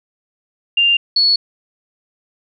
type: tone pair in turn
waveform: sine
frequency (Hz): 2794 / 4396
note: F7 / C#8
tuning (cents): 0 / -15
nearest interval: minor sixth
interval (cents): 785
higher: second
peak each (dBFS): -10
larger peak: neither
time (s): 0.77-0.97 / 1.16-1.36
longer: neither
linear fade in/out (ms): 5
effects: none